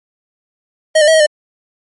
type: tone with pitch steps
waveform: square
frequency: 629 / 598 / 643 / 633 / 601 Hz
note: D#5 / D5 / E5 / D#5 / D5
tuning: +19 / +31 / -43 / +30 / +40 cents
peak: -7 dBFS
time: 0.95-1.265 s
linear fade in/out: 10 ms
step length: 63 ms
effects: MP3 48 kbps